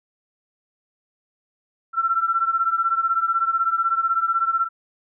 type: beating tone pair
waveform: sine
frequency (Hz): 1343 / 1359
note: E6 / F6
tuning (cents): +32 / -48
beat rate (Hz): 16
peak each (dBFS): -20 / -23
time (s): 1.93-4.69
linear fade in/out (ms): 50
effects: none